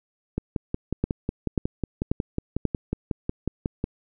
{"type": "two click trains", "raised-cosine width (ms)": 3, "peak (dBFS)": [-9, -12], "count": [4, 20], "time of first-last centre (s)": [[1.04, 2.653], [0.38, 3.841]], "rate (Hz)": [1.86, 5.49], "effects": []}